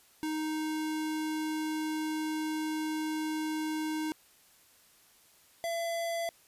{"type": "tone pair in turn", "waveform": "square", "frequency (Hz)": [311.1, 673.8], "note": ["D#4", "E5"], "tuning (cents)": [0, 38], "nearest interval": "octave + minor second", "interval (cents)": 1338, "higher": "second", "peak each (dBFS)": [-32, -32], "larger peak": "neither", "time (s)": [[0.23, 4.12], [5.64, 6.29]], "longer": "first", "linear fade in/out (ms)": 0, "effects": ["white hiss -62 dBFS RMS until 6.47 s", "resampled to 32000 Hz"]}